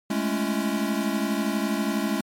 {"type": "chord", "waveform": "square", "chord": "A major seventh", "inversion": "third", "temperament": "equal with one note detuned", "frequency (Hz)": [207.7, 220, 277.2, 336.4], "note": ["G#3", "A3", "C#4", "E4"], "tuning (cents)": [0, 0, 0, 35], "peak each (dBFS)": [-28, -30, -30, -32], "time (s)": [0.1, 2.21], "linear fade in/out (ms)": 5, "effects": ["MP3 64 kbps"]}